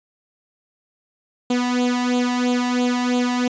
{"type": "tone with flanger", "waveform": "sawtooth", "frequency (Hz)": 246.9, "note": "B3", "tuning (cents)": 0, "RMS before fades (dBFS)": -20, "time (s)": [1.5, 3.48], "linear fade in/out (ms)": 5, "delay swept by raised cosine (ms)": [0.27, 1.08], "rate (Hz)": 3, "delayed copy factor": 0.75, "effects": ["resampled to 16000 Hz"]}